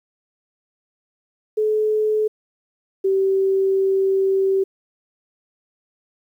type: tone pair in turn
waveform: sine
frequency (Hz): 429.4 / 386.1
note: A4 / G4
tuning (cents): -42 / -26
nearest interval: major second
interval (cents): 184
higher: first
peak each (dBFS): -16 / -15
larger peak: second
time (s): 1.57-2.28 / 3.04-4.64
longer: second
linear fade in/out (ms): 10
effects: 9-bit